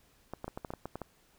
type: clicks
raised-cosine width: 1 ms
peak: -24 dBFS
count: 10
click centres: 0.336 / 0.444 / 0.48 / 0.575 / 0.648 / 0.705 / 0.737 / 0.856 / 0.956 / 1.017 s
effects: pink hiss -66 dBFS RMS until 1.38 s